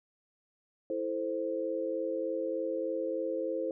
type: chord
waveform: sine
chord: A minor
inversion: second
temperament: equal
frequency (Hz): 329.6 / 440 / 523.3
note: E4 / A4 / C5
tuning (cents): 0 / 0 / 0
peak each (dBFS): -36 / -37 / -33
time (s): 0.9-3.71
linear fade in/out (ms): 2
effects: none